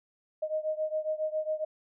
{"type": "beating tone pair", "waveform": "sine", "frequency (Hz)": [619, 626.3], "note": ["D#5", "D#5"], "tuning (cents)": [-9, 11], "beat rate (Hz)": 7.3, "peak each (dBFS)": [-31, -33], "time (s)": [0.42, 1.65], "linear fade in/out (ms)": 10, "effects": []}